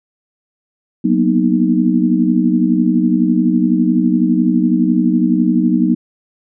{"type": "chord", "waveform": "sine", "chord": "B major seventh", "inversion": "second", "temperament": "equal with one note detuned", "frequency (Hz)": [185, 235, 246.9, 311.1], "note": ["F#3", "A#3", "B3", "D#4"], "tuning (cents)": [0, 14, 0, 0], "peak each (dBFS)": -16, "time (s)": [1.04, 5.95], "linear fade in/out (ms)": 10, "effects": []}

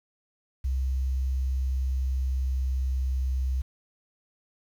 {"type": "tone with pitch glide", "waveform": "sine", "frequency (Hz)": [65.41, 64.92], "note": ["C2", "C2"], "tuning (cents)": [0, -13], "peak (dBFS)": -24, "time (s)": [0.64, 3.62], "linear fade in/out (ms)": 10, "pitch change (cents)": -13, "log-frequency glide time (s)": [1.16, 3.43], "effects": ["9-bit"]}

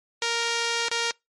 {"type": "tone with dropouts", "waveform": "5% pulse", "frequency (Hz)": 466.2, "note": "A#4", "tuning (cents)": 0, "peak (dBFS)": -12, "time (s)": [0.22, 1.11], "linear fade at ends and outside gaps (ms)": 1, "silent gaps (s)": [0.885, 0.913], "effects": ["noise-tail reverb RT60 0.2 s tail -26 dB re dry", "MP3 48 kbps"]}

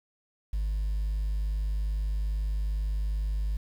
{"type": "tone", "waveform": "sine", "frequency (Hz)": 51.2, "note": "G#1", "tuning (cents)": -24, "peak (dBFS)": -24, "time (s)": [0.53, 3.57], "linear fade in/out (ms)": 5, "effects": ["tanh soft clip ceiling -25 dBFS", "9-bit"]}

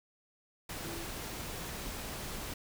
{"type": "tone in noise", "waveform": "sine", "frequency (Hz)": 335.4, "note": "E4", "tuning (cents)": 30, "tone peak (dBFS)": -44, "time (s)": [0.84, 1.05], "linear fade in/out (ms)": 5, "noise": "pink", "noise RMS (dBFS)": -41, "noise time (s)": [0.69, 2.54], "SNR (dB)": -6, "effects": []}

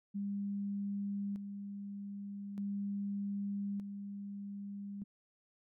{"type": "tone with tremolo", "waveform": "sine", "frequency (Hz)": 200.8, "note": "G3", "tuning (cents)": 42, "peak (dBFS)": -35, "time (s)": [0.14, 5.04], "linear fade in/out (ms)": 20, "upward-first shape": "square", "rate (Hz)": 0.41, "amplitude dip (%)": 50, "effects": []}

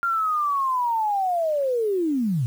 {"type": "linear sweep", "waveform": "sine", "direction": "down", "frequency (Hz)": [1396.9, 110.6], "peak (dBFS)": -20, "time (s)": [0.03, 2.46], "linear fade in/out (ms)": 0, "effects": ["8-bit"]}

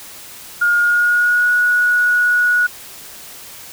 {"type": "tone with pitch glide", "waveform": "sine", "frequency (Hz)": [1423, 1460.5], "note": ["F6", "F#6"], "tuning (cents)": [32, -23], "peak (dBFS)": -11, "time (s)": [0.61, 2.67], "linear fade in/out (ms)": 10, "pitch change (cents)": 45, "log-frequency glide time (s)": [0.76, 1.5], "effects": ["white hiss -36 dBFS RMS until 3.72 s"]}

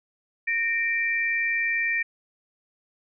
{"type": "tone pair together", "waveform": "sine", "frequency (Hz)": [1839.8, 2349], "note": ["A#6", "D7"], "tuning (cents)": [-23, 0], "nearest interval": "major third", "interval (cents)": 423, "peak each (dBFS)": -25, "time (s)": [0.47, 2.03], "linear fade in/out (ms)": 10, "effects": []}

